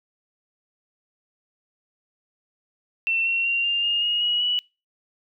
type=tone with pitch steps; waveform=sine; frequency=2693 / 2727 / 2762 / 2798 / 2833 / 2870 / 2906 / 2944 Hz; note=E7 / F7 / F7 / F7 / F7 / F7 / F#7 / F#7; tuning=+36 / -42 / -20 / +3 / +24 / +47 / -32 / -9 cents; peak=-20 dBFS; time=3.07-4.59 s; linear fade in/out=0 ms; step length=190 ms; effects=noise-tail reverb RT60 0.3 s tail -26 dB re dry